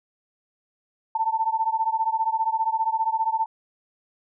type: beating tone pair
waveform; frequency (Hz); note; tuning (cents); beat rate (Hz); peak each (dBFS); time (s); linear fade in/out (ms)
sine; 885 / 900; A5 / A5; +10 / +39; 15; -24; 1.15-3.46; 5
effects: none